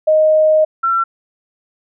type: tone pair in turn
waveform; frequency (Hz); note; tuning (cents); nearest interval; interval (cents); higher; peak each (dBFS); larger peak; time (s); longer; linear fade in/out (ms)
sine; 622.3 / 1352.6; D#5 / E6; 0 / +44; octave + minor second; 1344; second; -8 / -12; first; 0.07-0.65 / 0.83-1.04; first; 10
effects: none